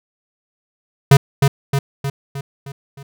square tone with echo, 138.59 Hz, C#3, in tune, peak -5 dBFS, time 1.11-1.17 s, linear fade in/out 5 ms, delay 310 ms, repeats 6, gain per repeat -5 dB, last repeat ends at 3.03 s, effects none

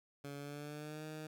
15% pulse tone with pitch glide, 142.1 to 154.96 Hz, C#3 to D#3, +43 to -7 cents, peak -38 dBFS, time 0.24-1.27 s, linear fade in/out 5 ms, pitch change +150 cents, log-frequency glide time 0.36-1.05 s, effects none

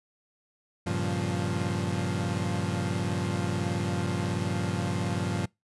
30% pulse chord, G half-diminished seventh, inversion none, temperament equal with one note detuned, 98 / 116.54 / 138.99 / 174.61 Hz, G2 / Bb2 / Db3 / F3, 0 / 0 / +5 / 0 cents, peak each -29 / -32 / -32 / -29 dBFS, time 0.86-5.46 s, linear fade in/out 10 ms, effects noise-tail reverb RT60 0.2 s tail -25 dB re dry + resampled to 24000 Hz

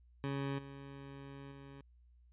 20% pulse tone with level steps, 138.59 Hz, C#3, in tune, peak -31 / -43 / -46 dBFS, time 0.24-1.81 s, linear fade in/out 0 ms, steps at 0.58 / 1.51 s, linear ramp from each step 10 ms, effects added 60 Hz sine -61 dBFS peak until 2.32 s + resampled to 8000 Hz

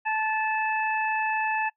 harmonic tone, 872 Hz, A5, 16 cents flat, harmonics 1 / 2 / 3, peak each -26 / -29 / -31 dBFS, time 0.05-1.7 s, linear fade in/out 20 ms, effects noise-tail reverb RT60 0.1 s tail -21 dB re dry

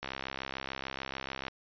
click train, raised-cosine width 0.3 ms, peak -20 dBFS, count 98, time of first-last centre 0.03-1.482 s, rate 66.8 Hz, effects resampled to 11025 Hz

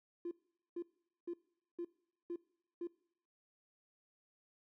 triangle tone bursts, 345.2 Hz, F4, 20 cents flat, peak -35 dBFS, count 6, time 0.25-2.872 s, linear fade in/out 5 ms, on 62 ms, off 450 ms, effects noise-tail reverb RT60 0.7 s tail -25 dB re dry + tanh soft clip ceiling -36 dBFS

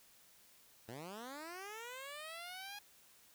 10% pulse linear sweep, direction up, 106.8 to 830.6 Hz, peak -38 dBFS, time 0.88-2.79 s, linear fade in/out 5 ms, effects white hiss -65 dBFS RMS until 3.34 s

